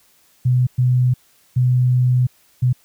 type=tone bursts at uneven times; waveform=sine; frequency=125.6 Hz; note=B2; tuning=30 cents sharp; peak=-12 dBFS; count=4; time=0.45-0.67 / 0.78-1.14 / 1.56-2.27 / 2.62-2.73 s; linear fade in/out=10 ms; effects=white hiss -56 dBFS RMS until 2.84 s